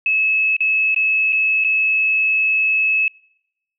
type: tone with dropouts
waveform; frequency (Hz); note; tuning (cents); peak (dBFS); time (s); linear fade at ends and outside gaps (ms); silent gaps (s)
sine; 2590; E7; -31; -14; 0.06-3.08; 2; 0.566-0.605 / 0.946-0.962 / 1.324-1.328 / 1.64-1.646
effects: noise-tail reverb RT60 0.9 s tail -26 dB re dry